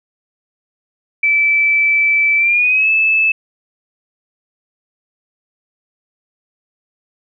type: tone with pitch glide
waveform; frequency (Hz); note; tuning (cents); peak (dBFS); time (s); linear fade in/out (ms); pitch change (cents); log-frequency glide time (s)
sine; 2317 to 2616; D7 to E7; -24 to -14; -10; 1.23-3.32; 5; +210; 2.37-2.9
effects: none